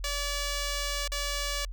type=tone with dropouts; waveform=5% pulse; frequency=575 Hz; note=D5; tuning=37 cents flat; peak=-19 dBFS; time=0.04-1.65 s; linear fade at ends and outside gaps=2 ms; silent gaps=1.077-1.119 s; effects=added 43 Hz sine -34 dBFS peak until 1.72 s